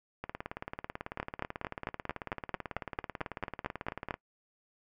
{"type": "two click trains", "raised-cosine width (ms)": 0.5, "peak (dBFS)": [-17, -22], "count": [14, 72], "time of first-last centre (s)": [[1.2, 4.108], [0.24, 4.141]], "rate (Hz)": [4.47, 18.2], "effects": ["noise-tail reverb RT60 0.1 s tail -21 dB re dry"]}